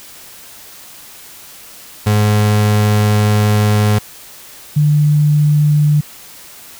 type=tone pair in turn; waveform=35% pulse / sine; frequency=105.2 / 148.78 Hz; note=G#2 / D3; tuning=+23 / +23 cents; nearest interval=tritone; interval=600 cents; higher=second; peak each=-8 dBFS; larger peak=neither; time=2.06-3.99 / 4.76-6.01 s; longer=first; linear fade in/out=10 ms; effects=white hiss -37 dBFS RMS until 6.79 s